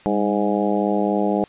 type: harmonic tone with a mistuned harmonic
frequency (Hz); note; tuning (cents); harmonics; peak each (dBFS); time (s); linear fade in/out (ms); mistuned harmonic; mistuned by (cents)
103.83; G#2; 0; 2 / 3 / 4 / 5 / 6 / 7 / 8; -22 / -24 / -25 / -26 / -27 / -27 / -28; 0.06-1.44; 0; 2; -52
effects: white hiss -49 dBFS RMS until 1.48 s + resampled to 8000 Hz